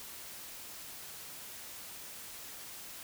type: silence
effects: white hiss -47 dBFS RMS until 3.03 s